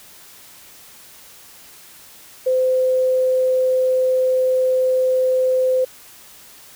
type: tone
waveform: sine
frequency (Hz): 514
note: C5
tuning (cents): -31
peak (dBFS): -14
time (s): 2.46-5.85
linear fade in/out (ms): 10
effects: white hiss -44 dBFS RMS until 6.75 s